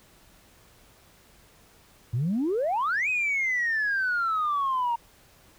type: exponential two-way sweep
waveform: sine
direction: up then down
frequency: 108.6 to 2549 to 924 Hz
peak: -22 dBFS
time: 2.13-4.96 s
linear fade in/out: 10 ms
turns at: 3.09 s
effects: tanh soft clip ceiling -20 dBFS + pink hiss -57 dBFS RMS until 5.58 s